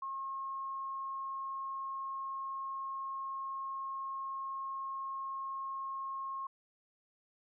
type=tone; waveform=sine; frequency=1079 Hz; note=C#6; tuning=47 cents flat; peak=-37 dBFS; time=0.02-6.47 s; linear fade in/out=5 ms; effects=none